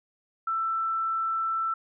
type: tone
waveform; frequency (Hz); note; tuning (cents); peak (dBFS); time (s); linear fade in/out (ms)
sine; 1331; E6; +16; -25; 0.47-1.74; 5
effects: none